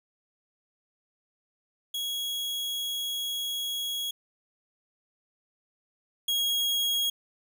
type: tone pair in turn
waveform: 40% pulse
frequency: 3322 / 3297 Hz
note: G#7 / G#7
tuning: 0 / -13 cents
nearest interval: unison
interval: 13 cents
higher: first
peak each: -29 / -24 dBFS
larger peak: second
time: 1.94-4.11 / 6.28-7.1 s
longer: first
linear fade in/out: 5 ms
effects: none